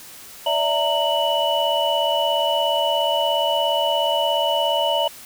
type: tone cluster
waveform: sine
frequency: 580 / 657 / 919 / 2954 Hz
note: D5 / E5 / A#5 / F#7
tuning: -22 / -6 / -25 / -3 cents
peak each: -23 dBFS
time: 0.46-5.08 s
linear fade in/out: 5 ms
effects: white hiss -41 dBFS RMS until 5.25 s